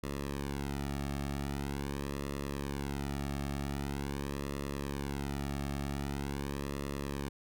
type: tone with flanger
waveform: sawtooth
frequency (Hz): 70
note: C#2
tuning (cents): +18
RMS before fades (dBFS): -37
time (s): 0.03-7.29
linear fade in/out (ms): 5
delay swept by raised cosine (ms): 1.3 to 2.02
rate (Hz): 0.44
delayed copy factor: -0.9
effects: none